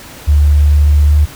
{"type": "tone with pitch glide", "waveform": "sine", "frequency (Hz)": [73.42, 74.7], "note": ["D2", "D2"], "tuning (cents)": [0, 30], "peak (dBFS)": -5, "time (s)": [0.27, 1.26], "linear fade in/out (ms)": 20, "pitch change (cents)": 30, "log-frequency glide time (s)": [1.07, 1.14], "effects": ["pink hiss -33 dBFS RMS until 1.35 s"]}